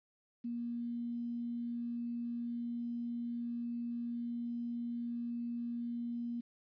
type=tone with quantisation; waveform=sine; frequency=237.1 Hz; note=A#3; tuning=30 cents sharp; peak=-36 dBFS; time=0.44-6.41 s; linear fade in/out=10 ms; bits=11; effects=resampled to 11025 Hz